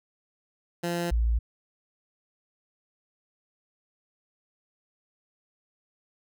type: tone pair in turn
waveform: 15% pulse / sine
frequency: 172.4 / 57.08 Hz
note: F3 / A#1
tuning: -22 / -36 cents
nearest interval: octave + perfect fifth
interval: 1914 cents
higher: first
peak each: -21 dBFS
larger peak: neither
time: 0.83-1.11 / 1.11-1.39 s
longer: neither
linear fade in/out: 10 ms
effects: none